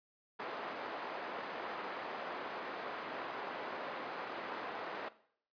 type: band-pass noise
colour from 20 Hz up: white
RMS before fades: -43 dBFS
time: 0.39-5.09 s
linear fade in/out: 10 ms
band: 350 to 1200 Hz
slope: 12 dB/octave
effects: noise-tail reverb RT60 0.6 s tail -17 dB re dry + resampled to 11025 Hz